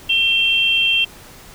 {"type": "tone pair together", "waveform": "sine", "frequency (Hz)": [2711, 3174], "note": ["E7", "G7"], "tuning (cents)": [48, 21], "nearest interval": "minor third", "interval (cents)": 273, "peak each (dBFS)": -16, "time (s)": [0.09, 1.05], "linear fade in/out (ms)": 10, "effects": ["pink hiss -41 dBFS RMS until 1.54 s"]}